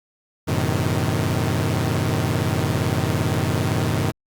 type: chord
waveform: sawtooth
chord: F# diminished seventh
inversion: none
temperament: equal with one note detuned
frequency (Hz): 92.5 / 110 / 127.9 / 155.56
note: F#2 / A2 / C3 / Eb3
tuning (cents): 0 / 0 / -39 / 0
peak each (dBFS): -21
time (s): 0.47-4.12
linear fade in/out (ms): 20
effects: Opus 48 kbps